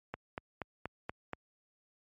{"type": "click train", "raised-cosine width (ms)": 0.5, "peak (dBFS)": -22, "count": 6, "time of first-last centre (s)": [0.14, 1.333], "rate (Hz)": 4.19, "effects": ["high-pass 60 Hz 12 dB/octave", "MP3 48 kbps"]}